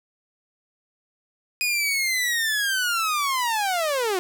sawtooth linear sweep, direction down, 2489 to 349.2 Hz, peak -18 dBFS, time 1.61-4.19 s, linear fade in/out 0 ms, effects none

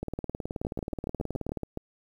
two click trains, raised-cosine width 2 ms, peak -19 / -19 dBFS, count 9 / 30, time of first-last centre 0.65-1.774 / 0.03-1.573 s, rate 7.12 / 18.8 Hz, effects 9-bit

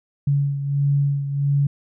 sine beating tone pair, 141.1 / 142.6 Hz, C#3 / C#3, +31 / +49 cents, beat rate 1.5 Hz, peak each -18 / -25 dBFS, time 0.27-1.67 s, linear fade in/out 5 ms, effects none

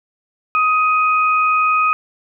sine tone pair together, 1255.4 / 2500 Hz, D#6 / D#7, +15 / +8 cents, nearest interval octave, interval 1193 cents, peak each -13 / -19 dBFS, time 0.55-1.93 s, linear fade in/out 0 ms, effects none

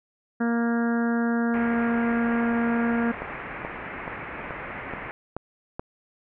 harmonic tone, 233.9 Hz, A#3, 6 cents sharp, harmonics 1 / 2 / 3 / 4 / 5 / 6 / 7 / 8, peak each -22 / -31 / -34 / -39 / -40 / -35 / -35 / -45 dBFS, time 0.4-3.12 s, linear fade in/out 10 ms
white low-pass noise, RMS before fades -36 dBFS, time 1.54-5.11 s, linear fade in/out 0 ms, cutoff 2300 Hz, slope 48 dB/octave
click train, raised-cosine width 1 ms, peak -17 dBFS, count 7, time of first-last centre 3.22-5.795 s, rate 2.33 Hz
effects none

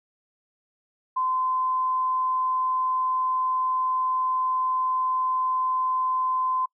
sine tone, 1029 Hz, C6, 29 cents flat, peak -22 dBFS, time 1.16-6.66 s, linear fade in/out 10 ms, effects noise-tail reverb RT60 0.1 s tail -25 dB re dry

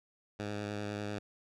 10% pulse tone with vibrato, 103.6 Hz, G#2, 4 cents flat, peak -28 dBFS, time 0.39-1.19 s, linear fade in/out 10 ms, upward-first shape sine, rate 10 Hz, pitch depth 17 cents each way, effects low-pass 6000 Hz 12 dB/octave

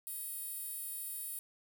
10% pulse tone with high-pass filter, 634 Hz, D#5, 32 cents sharp, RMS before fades -42 dBFS, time 0.07-1.39 s, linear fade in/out 0 ms, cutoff 12000 Hz, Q 3.8, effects none

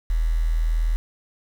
sine tone with quantisation, 40.51 Hz, E1, 29 cents flat, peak -18 dBFS, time 0.1-0.96 s, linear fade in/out 0 ms, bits 7, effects none

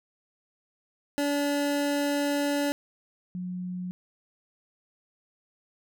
25% pulse / sine tone pair in turn, 287.2 / 180.92 Hz, D4 / F#3, -39 / -39 cents, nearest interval minor sixth, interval 800 cents, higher first, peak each -21 / -31 dBFS, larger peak first, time 1.18-2.72 / 3.35-3.91 s, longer first, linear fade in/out 0 ms, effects none

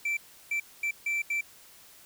triangle tone bursts at uneven times, 2337 Hz, D7, 9 cents flat, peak -25 dBFS, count 5, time 0.05-0.17 / 0.51-0.6 / 0.83-0.91 / 1.06-1.22 / 1.3-1.41 s, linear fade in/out 5 ms, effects white hiss -54 dBFS RMS until 2.05 s

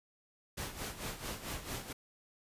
pink noise with tremolo, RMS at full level -39 dBFS, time 0.57-1.93 s, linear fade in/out 10 ms, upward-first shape sine, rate 4.5 Hz, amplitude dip 70%, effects resampled to 32000 Hz

